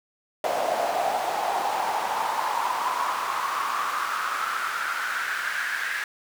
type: noise with high-pass filter sweep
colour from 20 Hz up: brown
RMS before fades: -27 dBFS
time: 0.44-6.04 s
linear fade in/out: 2 ms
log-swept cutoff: 660 to 1700 Hz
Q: 5.8
effects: none